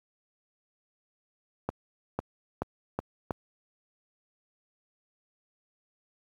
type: accelerating click train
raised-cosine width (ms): 1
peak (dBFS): -15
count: 5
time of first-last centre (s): 1.69-3.308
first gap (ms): 500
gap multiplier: 0.86
effects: high-pass 60 Hz 12 dB/octave + 9-bit